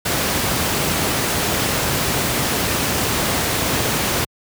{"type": "noise", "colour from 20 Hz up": "pink", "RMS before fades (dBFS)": -19, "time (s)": [0.05, 4.25], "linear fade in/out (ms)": 10, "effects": ["high-pass 80 Hz 12 dB/octave"]}